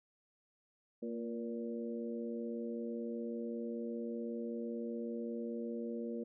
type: harmonic tone with a mistuned harmonic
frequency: 116 Hz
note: A#2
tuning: 8 cents flat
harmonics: 2 / 3 / 4 / 5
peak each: -40 / -45 / -43 / -50 dBFS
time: 1.02-6.24 s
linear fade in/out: 10 ms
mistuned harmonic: 4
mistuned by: +40 cents
effects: none